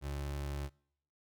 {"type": "tone", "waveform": "30% pulse", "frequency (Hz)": 70.9, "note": "C#2", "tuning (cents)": 40, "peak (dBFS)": -34, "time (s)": [0.01, 0.7], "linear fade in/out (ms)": 50, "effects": ["noise-tail reverb RT60 0.7 s tail -25 dB re dry"]}